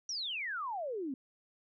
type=exponential sweep; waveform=sine; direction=down; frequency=5950 to 250.4 Hz; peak=-35 dBFS; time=0.09-1.14 s; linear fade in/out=2 ms; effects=none